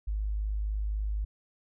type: tone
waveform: sine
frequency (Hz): 51.91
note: G#1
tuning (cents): 0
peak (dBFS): -28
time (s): 0.07-1.25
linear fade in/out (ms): 10
effects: none